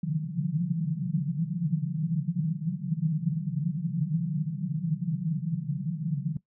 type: band-pass noise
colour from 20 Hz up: white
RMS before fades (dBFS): -29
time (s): 0.03-6.37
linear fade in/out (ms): 5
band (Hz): 140 to 180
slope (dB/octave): 96
effects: noise-tail reverb RT60 0.1 s tail -18 dB re dry